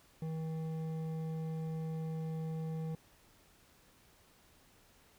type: tone with hard clipping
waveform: sine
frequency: 160 Hz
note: D#3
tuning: 49 cents sharp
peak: -38 dBFS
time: 0.22-2.95 s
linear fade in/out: 2 ms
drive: 9 dB
effects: pink hiss -65 dBFS RMS until 5.18 s